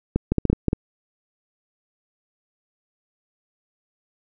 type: clicks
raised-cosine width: 3 ms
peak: -6 dBFS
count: 8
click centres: 0.16 / 0.32 / 0.383 / 0.453 / 0.5 / 0.53 / 0.683 / 0.731 s
effects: none